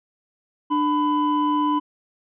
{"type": "tone pair together", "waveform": "triangle", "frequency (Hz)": [297.3, 1000], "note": ["D4", "B5"], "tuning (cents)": [21, 21], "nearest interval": "octave + major sixth", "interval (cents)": 2100, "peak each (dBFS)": -19, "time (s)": [0.7, 1.8], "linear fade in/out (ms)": 20, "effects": ["resampled to 8000 Hz"]}